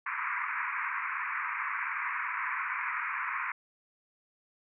pink band-pass noise, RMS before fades -34 dBFS, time 0.06-3.52 s, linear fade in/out 5 ms, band 970 to 2400 Hz, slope 96 dB/octave, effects none

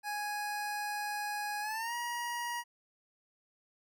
25% pulse tone with pitch glide, 830.6 to 954.1 Hz, G#5 to A#5, 0 to +40 cents, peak -31 dBFS, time 0.03-2.64 s, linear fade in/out 50 ms, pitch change +240 cents, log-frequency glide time 1.61-1.94 s, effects none

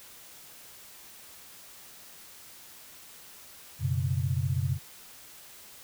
sine chord, F# suspended fourth, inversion none, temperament equal, 92.5 / 123.47 / 138.59 Hz, F#2 / B2 / C#3, 0 / 0 / 0 cents, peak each -30 dBFS, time 3.79-4.79 s, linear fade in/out 50 ms, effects white hiss -50 dBFS RMS until 5.83 s

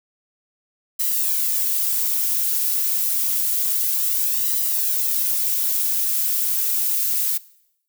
violet noise with flanger, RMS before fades -21 dBFS, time 0.99-7.38 s, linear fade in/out 10 ms, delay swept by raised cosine 1 to 4 ms, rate 0.28 Hz, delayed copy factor +0.6, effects noise-tail reverb RT60 0.8 s tail -21 dB re dry

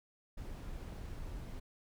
brown noise, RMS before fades -44 dBFS, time 0.37-1.6 s, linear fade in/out 10 ms, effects none

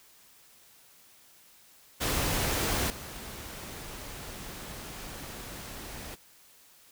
pink noise with level steps, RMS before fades -29 / -42 dBFS, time 2-6.16 s, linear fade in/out 20 ms, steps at 2.9 s, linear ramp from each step 2 ms, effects white hiss -58 dBFS RMS until 6.91 s

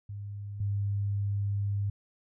sine tone pair in turn, 101.6 / 100.84 Hz, G#2 / G2, -38 / +49 cents, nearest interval unison, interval 13 cents, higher first, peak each -36 / -27 dBFS, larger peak second, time 0.09-0.6 / 0.6-1.9 s, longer second, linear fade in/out 5 ms, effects none

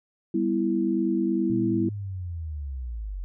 sine chord, E minor, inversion first, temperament equal with one note detuned, 197.7 / 246.9 / 329.6 Hz, G3 / B3 / E4, +15 / 0 / 0 cents, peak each -27 / -28 / -24 dBFS, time 0.34-1.89 s, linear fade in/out 5 ms
sine linear sweep, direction down, 123.47 to 43.65 Hz, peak -30 dBFS, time 1.5-3.24 s, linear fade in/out 0 ms
effects none

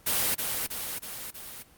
white noise with echo, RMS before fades -26 dBFS, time 0.06-0.35 s, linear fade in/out 10 ms, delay 320 ms, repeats 4, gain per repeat -4 dB, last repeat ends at 1.63 s, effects pink hiss -57 dBFS RMS until 1.77 s + Opus 32 kbps

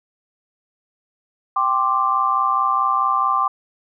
sine chord, G suspended fourth, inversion none, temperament equal with one note detuned, 784 / 1050.1 / 1174.7 Hz, G5 / C6 / D6, 0 / +6 / 0 cents, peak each -24 / -20 / -18 dBFS, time 1.56-3.48 s, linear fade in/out 5 ms, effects none

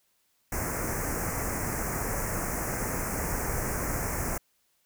pink band-stop noise, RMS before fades -31 dBFS, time 0.52-4.38 s, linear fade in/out 5 ms, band 2200 to 5800 Hz, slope 48 dB/octave, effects white hiss -71 dBFS RMS until 4.85 s

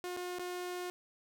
sawtooth tone with dropouts, 358.5 Hz, F4, 45 cents sharp, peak -34 dBFS, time 0.04-0.9 s, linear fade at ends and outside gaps 0 ms, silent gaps 0.165-0.171 / 0.386-0.394 s, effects none

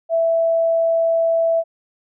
sine tone, 661 Hz, E5, 5 cents sharp, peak -14 dBFS, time 0.09-1.64 s, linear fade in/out 50 ms, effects none

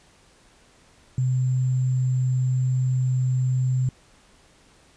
sine tone with sample-and-hold, 128.5 Hz, C3, 31 cents flat, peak -19 dBFS, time 1.18-3.89 s, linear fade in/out 2 ms, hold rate 7350 Hz, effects pink hiss -56 dBFS RMS until 4.96 s + resampled to 22050 Hz

